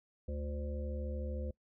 harmonic tone with a mistuned harmonic, 73.4 Hz, D2, in tune, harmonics 1 / 3 / 5 / 7 / 8, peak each -37 / -46 / -50 / -45 / -53 dBFS, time 0.28-1.51 s, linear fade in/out 5 ms, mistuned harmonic 5, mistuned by -50 cents, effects noise-tail reverb RT60 0.1 s tail -22 dB re dry

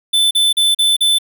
square tone bursts, 3520 Hz, A7, in tune, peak -11 dBFS, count 5, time 0.13-1.186 s, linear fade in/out 10 ms, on 180 ms, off 39 ms, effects none

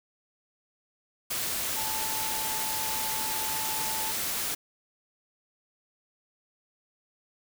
sine tone in noise, 876 Hz, A5, 8 cents flat, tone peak -36 dBFS, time 1.76-4.12 s, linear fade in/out 10 ms, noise white, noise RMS -31 dBFS, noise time 1.3-4.55 s, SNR -8 dB, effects none

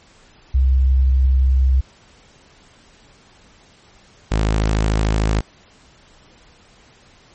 sine / sawtooth tone pair in turn, 65.41 / 53.38 Hz, C2 / G#1, 0 / +48 cents, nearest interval major third, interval 352 cents, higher first, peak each -11 dBFS, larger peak neither, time 0.54-1.81 / 4.31-5.41 s, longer first, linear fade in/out 10 ms, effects pink hiss -50 dBFS RMS until 7.34 s + MP3 32 kbps

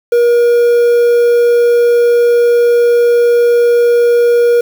triangle tone with quantisation, 476.3 Hz, A#4, 37 cents sharp, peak -4 dBFS, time 0.12-4.61 s, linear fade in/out 5 ms, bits 5, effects none

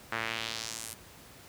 sawtooth tone with band-pass filter sweep, 113.1 Hz, A2, 48 cents sharp, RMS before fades -37 dBFS, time 0.12-0.94 s, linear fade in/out 5 ms, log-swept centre 1600 to 11000 Hz, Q 1.6, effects pink hiss -52 dBFS RMS until 1.48 s + high-pass 60 Hz 12 dB/octave

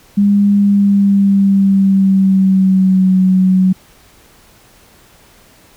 sine tone with pitch glide, 202.3 to 186.58 Hz, G#3 to F#3, -45 to +15 cents, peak -7 dBFS, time 0.17-3.73 s, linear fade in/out 10 ms, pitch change -140 cents, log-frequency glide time 0.56-3.17 s, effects pink hiss -46 dBFS RMS until 5.76 s

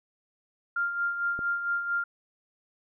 sine tone with tremolo, 1396.9 Hz, F6, in tune, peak -24 dBFS, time 0.76-2.04 s, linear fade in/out 5 ms, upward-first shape sine, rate 4.4 Hz, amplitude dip 55%
click, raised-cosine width 2 ms, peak -25 dBFS, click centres 1.391 s
effects none

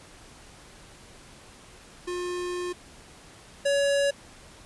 square tone pair in turn, 356.4 / 562.9 Hz, F4 / C#5, +35 / +26 cents, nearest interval minor sixth, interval 791 cents, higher second, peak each -30 / -22 dBFS, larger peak second, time 2.07-2.73 / 3.65-4.11 s, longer first, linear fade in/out 10 ms, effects pink hiss -50 dBFS RMS until 4.65 s + resampled to 24000 Hz

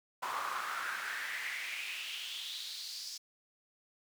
brown noise with high-pass filter sweep, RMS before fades -40 dBFS, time 0.22-3.18 s, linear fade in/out 10 ms, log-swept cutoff 1000 to 5200 Hz, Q 4.5, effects none

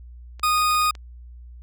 clicks, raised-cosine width 0.2 ms, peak -24 dBFS, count 9, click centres 0.396 / 0.441 / 0.578 / 0.62 / 0.711 / 0.748 / 0.818 / 0.86 / 0.952 s
40% pulse tone, 1237 Hz, D#6, 10 cents flat, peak -17 dBFS, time 0.43-0.91 s, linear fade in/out 5 ms
effects added 60 Hz sine -39 dBFS peak until 1.62 s

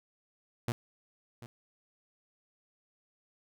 sawtooth tone with echo, 118.6 Hz, A#2, 30 cents sharp, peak -26 dBFS, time 0.68-0.72 s, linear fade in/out 0 ms, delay 740 ms, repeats 1, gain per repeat -15 dB, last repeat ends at 1.46 s, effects none

